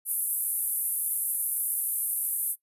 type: band-pass noise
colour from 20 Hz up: white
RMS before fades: -29 dBFS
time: 0.05-2.56 s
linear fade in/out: 50 ms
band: 9900 to 13000 Hz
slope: 48 dB/octave
effects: noise-tail reverb RT60 0.1 s tail -19 dB re dry + resampled to 32000 Hz